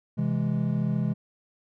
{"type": "chord", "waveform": "triangle", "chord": "C augmented", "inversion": "none", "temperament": "equal", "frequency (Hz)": [130.81, 164.81, 207.7], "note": ["C3", "E3", "G#3"], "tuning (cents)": [0, 0, 0], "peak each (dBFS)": -26, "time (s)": [0.17, 1.14], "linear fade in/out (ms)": 20, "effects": []}